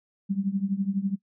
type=tone with tremolo; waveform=sine; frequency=196 Hz; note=G3; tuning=in tune; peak=-20 dBFS; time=0.29-1.16 s; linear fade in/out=20 ms; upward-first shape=triangle; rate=12 Hz; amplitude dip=95%; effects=noise-tail reverb RT60 0.1 s tail -22 dB re dry